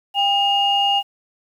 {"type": "tone pair together", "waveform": "sine", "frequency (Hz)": [798.4, 2845], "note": ["G5", "F7"], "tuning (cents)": [32, 31], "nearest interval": "octave + minor seventh", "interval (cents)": 2199, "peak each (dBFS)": -17, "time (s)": [0.14, 1.03], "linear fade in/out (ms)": 50, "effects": ["tanh soft clip ceiling -7 dBFS", "8-bit"]}